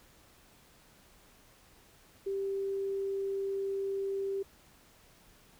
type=tone; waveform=sine; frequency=392 Hz; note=G4; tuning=in tune; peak=-31 dBFS; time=2.26-4.43 s; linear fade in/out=10 ms; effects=pink hiss -61 dBFS RMS until 5.59 s